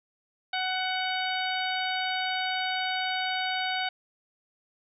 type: harmonic tone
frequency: 746 Hz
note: F#5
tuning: 14 cents sharp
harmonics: 1 / 2 / 3 / 4 / 5 / 6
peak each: -31 / -33 / -35 / -35 / -36 / -41 dBFS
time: 0.53-3.89 s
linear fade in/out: 5 ms
effects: none